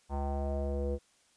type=tone with low-pass filter sweep; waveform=square; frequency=70.2 Hz; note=C#2; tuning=22 cents sharp; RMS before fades=-33 dBFS; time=0.09-0.99 s; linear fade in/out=50 ms; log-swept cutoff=870 to 470 Hz; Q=5.4; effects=white hiss -67 dBFS RMS until 1.36 s + resampled to 22050 Hz